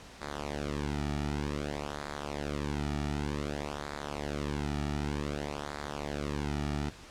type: tone with flanger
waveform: sawtooth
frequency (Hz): 72.9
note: D2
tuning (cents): -12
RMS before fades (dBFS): -35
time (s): 0.21-6.9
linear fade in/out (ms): 10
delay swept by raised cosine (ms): 0.34 to 1.94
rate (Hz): 0.54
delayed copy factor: -0.95
effects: pink hiss -50 dBFS RMS until 7.1 s + low-pass 7000 Hz 12 dB/octave